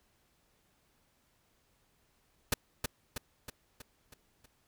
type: noise with echo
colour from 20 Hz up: pink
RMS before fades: -27 dBFS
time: 2.52-2.54 s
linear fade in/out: 5 ms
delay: 320 ms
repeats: 6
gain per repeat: -5 dB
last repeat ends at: 4.46 s
effects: pink hiss -72 dBFS RMS until 4.67 s